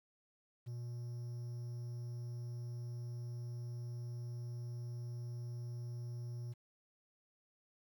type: tone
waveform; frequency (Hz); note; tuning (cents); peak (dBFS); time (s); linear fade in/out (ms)
triangle; 120; B2; -49; -39; 0.66-6.54; 20
effects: 11-bit